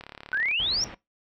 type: click train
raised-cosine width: 0.3 ms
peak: -24 dBFS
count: 19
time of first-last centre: 0.01-0.513 s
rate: 35.8 Hz
type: exponential sweep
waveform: sine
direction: up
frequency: 1480 to 5720 Hz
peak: -23 dBFS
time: 0.33-0.84 s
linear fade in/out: 0 ms
type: low-pass noise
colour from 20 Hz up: pink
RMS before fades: -41 dBFS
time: 0.59-0.95 s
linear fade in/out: 10 ms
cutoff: 3200 Hz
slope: 24 dB/octave
effects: noise-tail reverb RT60 0.2 s tail -20 dB re dry